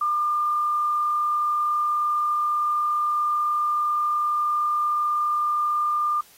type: tone with frequency modulation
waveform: sine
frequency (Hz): 1200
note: D6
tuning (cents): +37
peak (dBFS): -20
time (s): 0.01-6.21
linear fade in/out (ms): 5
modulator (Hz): 38.3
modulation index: 0.27
effects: white hiss -53 dBFS RMS until 6.37 s + AAC 48 kbps